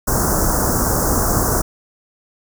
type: band-stop noise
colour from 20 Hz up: pink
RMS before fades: -17 dBFS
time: 0.07-1.62 s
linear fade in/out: 10 ms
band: 1500 to 5600 Hz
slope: 48 dB/octave
effects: none